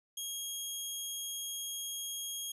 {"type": "tone", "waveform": "15% pulse", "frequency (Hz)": 3272, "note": "G#7", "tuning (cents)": -26, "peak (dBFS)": -30, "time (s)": [0.17, 2.52], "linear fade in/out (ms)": 5, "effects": ["resampled to 32000 Hz", "12-bit"]}